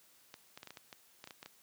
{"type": "clicks", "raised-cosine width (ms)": 0.2, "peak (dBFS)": -30, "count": 12, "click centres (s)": [0.341, 0.575, 0.631, 0.673, 0.706, 0.772, 0.928, 1.241, 1.274, 1.308, 1.429, 1.46], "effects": ["white hiss -65 dBFS RMS until 1.62 s", "high-pass 100 Hz 12 dB/octave"]}